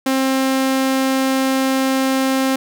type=tone; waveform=sawtooth; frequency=265.4 Hz; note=C4; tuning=25 cents sharp; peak=-11 dBFS; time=0.06-2.56 s; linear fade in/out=5 ms; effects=none